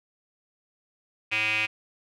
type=tone with band-pass filter; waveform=square; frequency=108.8 Hz; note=A2; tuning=19 cents flat; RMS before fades=-26 dBFS; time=1.31-1.67 s; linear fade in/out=20 ms; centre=2500 Hz; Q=8.3; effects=none